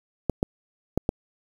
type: clicks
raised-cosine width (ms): 2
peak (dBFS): -8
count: 4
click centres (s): 0.297 / 0.429 / 0.976 / 1.091
effects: 7-bit